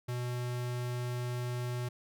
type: tone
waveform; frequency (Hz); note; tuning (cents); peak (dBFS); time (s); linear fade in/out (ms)
square; 122.9; B2; -8; -34; 0.08-1.89; 10
effects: none